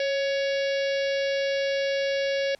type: harmonic tone with a mistuned harmonic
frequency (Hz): 560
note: C#5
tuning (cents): +18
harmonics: 1 / 3 / 4 / 5 / 6 / 7 / 8 / 9 / 10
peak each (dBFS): -24 / -34 / -36 / -38 / -40 / -41 / -42 / -43 / -44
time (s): 0-2.55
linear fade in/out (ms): 2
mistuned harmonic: 1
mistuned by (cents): -31
effects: pink hiss -59 dBFS RMS until 2.59 s + low-pass 10000 Hz 12 dB/octave